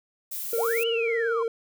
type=noise; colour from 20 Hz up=violet; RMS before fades=-33 dBFS; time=0.31-0.84 s; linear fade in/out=10 ms
type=tone with vibrato; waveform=triangle; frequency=460 Hz; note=A#4; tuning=23 cents flat; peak=-22 dBFS; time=0.53-1.48 s; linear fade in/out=2 ms; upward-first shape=sine; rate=18 Hz; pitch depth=29 cents each way
type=linear two-way sweep; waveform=sine; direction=up then down; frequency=438.6 to 3031 to 994 Hz; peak=-28 dBFS; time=0.57-1.43 s; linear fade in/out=5 ms; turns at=0.87 s
effects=none